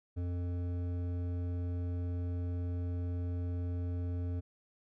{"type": "tone with hard clipping", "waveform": "sine", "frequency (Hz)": 88.2, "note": "F2", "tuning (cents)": 18, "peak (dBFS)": -35, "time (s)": [0.16, 4.41], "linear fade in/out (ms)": 20, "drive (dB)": 11, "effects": []}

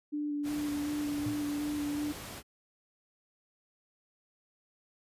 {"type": "tone with vibrato", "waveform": "sine", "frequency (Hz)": 293.7, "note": "D4", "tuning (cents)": 0, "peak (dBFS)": -31, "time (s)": [0.12, 2.13], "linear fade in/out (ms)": 20, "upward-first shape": "square", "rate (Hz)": 2.7, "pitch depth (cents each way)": 13}
{"type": "noise", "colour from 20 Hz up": "pink", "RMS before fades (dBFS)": -43, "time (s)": [0.43, 2.43], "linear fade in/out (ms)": 50}
{"type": "tone with exponential decay", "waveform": "sine", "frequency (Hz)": 114.5, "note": "A#2", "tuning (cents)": -31, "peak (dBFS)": -32, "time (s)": [1.26, 1.55], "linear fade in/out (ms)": 0, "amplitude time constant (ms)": 63}
{"effects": ["high-pass 60 Hz 12 dB/octave", "resampled to 32000 Hz"]}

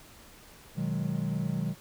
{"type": "chord", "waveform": "triangle", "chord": "G# minor seventh", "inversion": "first", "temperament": "equal", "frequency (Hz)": [123.47, 155.56, 185, 207.7], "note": ["B2", "D#3", "F#3", "G#3"], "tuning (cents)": [0, 0, 0, 0], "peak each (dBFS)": [-34, -30, -31, -34], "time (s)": [0.75, 1.75], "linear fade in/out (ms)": 50, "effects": ["pink hiss -53 dBFS RMS until 1.8 s"]}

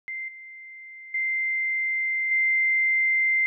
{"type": "tone with level steps", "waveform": "sine", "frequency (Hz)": 2086, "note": "C7", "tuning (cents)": -6, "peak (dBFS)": [-30, -40, -23, -19], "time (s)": [0.08, 3.46], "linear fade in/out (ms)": 0, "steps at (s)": [0.28, 1.14, 2.31], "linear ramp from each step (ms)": 5, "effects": []}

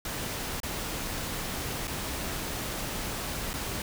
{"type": "noise with dropouts", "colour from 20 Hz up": "pink", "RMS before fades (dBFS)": -34, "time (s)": [0.05, 3.82], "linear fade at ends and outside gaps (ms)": 2, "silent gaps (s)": [[0.602, 0.632], [1.873, 1.878], [3.532, 3.538]], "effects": []}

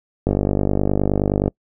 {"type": "click train", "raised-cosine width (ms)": 2, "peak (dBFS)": -4, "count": 61, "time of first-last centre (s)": [0.27, 1.48], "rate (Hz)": 49.6, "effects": ["noise-tail reverb RT60 0.1 s tail -26 dB re dry"]}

